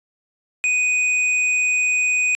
sine tone with hard clipping, 2489 Hz, D#7, in tune, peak -18 dBFS, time 0.64-2.35 s, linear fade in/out 0 ms, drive 9 dB, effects resampled to 22050 Hz

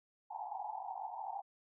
white band-pass noise, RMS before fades -43 dBFS, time 0.3-1.42 s, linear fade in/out 20 ms, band 740 to 900 Hz, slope 96 dB/octave, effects none

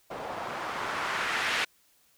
blue noise with low-pass filter sweep, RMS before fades -32 dBFS, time 0.1-1.65 s, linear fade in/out 10 ms, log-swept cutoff 670 to 2200 Hz, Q 1.3, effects white hiss -65 dBFS RMS until 2.17 s

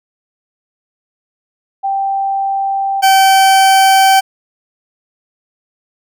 sine / 40% pulse tone pair in turn, 784 / 771.4 Hz, G5 / G5, 0 / -28 cents, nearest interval unison, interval 28 cents, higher first, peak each -13 / -5 dBFS, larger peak second, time 1.83-3.02 / 3.02-4.21 s, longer neither, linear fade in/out 20 ms, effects none

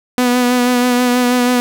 sawtooth tone with vibrato, 246.9 Hz, B3, in tune, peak -7 dBFS, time 0.18-1.6 s, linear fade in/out 0 ms, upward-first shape sine, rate 6.2 Hz, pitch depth 23 cents each way, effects none

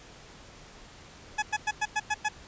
20% pulse tone bursts, 848 Hz, G#5, 36 cents sharp, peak -20 dBFS, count 7, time 1.38-2.288 s, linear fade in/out 10 ms, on 44 ms, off 100 ms, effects pink hiss -50 dBFS RMS until 2.47 s + resampled to 16000 Hz

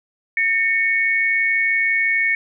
sine tone pair together, 1822.4 / 2217 Hz, A#6 / C#7, -40 / 0 cents, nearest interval minor third, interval 340 cents, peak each -20 / -17 dBFS, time 0.37-2.35 s, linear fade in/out 2 ms, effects none

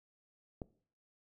click, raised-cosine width 2 ms, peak -27 dBFS, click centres 0.618 s, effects noise-tail reverb RT60 0.5 s tail -20 dB re dry

